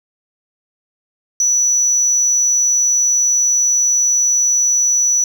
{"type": "tone", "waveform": "sine", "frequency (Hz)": 5920, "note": "F#8", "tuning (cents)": 0, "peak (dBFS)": -9, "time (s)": [1.4, 5.24], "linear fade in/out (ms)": 2, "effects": ["tanh soft clip ceiling -10 dBFS", "8-bit"]}